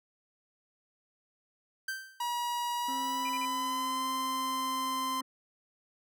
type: tone with exponential decay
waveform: 45% pulse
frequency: 1560 Hz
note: G6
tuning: 9 cents flat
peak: -31 dBFS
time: 1.88-2.3 s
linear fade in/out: 5 ms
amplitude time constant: 90 ms
type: tone with pitch glide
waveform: 45% pulse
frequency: 961 to 1035.9 Hz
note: B5 to C6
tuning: -48 to -18 cents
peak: -31 dBFS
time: 2.2-5.21 s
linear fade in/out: 5 ms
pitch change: +130 cents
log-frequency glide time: 2.77-4.08 s
type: harmonic tone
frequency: 264.1 Hz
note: C4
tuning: 16 cents sharp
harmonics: 1 / 2 / 3 / 4 / 5 / 6 / 7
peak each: -40 / -54 / -59 / -58 / -54 / -65 / -57 dBFS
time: 2.88-5.22 s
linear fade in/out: 5 ms
type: tone bursts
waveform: sine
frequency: 2399 Hz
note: D7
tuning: 36 cents sharp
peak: -37 dBFS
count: 3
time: 3.25-3.454 s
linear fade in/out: 5 ms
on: 44 ms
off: 36 ms
effects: none